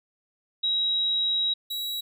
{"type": "tone pair in turn", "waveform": ["sine", "45% pulse"], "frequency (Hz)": [3841, 3881], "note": ["B7", "B7"], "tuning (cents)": [-49, -31], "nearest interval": "unison", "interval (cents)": 18, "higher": "second", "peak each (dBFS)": [-22, -29], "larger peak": "first", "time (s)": [[0.63, 1.54], [1.7, 2.01]], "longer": "first", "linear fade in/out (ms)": 10, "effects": []}